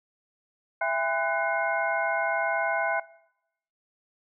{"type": "tone cluster", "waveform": "sine", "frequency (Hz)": [665, 806, 1014, 1492, 2142], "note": ["E5", "G5", "B5", "F#6", "C7"], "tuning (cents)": [15, 48, 45, 14, 40], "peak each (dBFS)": [-28, -31, -34, -29, -33], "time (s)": [0.81, 3], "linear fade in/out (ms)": 5, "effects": ["noise-tail reverb RT60 0.8 s tail -20 dB re dry"]}